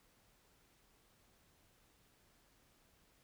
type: silence
effects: pink hiss -71 dBFS RMS until 3.23 s